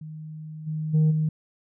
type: tone with level steps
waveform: sine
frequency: 155.56 Hz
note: D#3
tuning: in tune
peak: -35 / -26 / -14 / -20 dBFS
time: 0.01-1.29 s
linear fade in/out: 5 ms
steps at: 0.66 / 0.93 / 1.1 s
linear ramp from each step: 20 ms
effects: tanh soft clip ceiling -15 dBFS